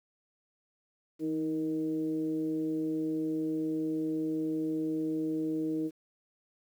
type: tone with frequency modulation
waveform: sine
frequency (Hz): 315.2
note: D#4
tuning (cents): +23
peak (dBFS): -28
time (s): 1.19-5.91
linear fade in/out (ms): 50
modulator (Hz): 153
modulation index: 0.65
effects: high-pass 200 Hz 12 dB/octave + 10-bit